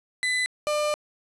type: tone pair in turn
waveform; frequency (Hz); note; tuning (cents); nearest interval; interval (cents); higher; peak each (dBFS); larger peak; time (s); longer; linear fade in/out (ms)
35% pulse; 2004 / 598.2; B6 / D5; +25 / +32; octave + major sixth; 2093; first; -21; neither; 0.23-0.46 / 0.67-0.94; second; 0
effects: resampled to 24000 Hz + 8-bit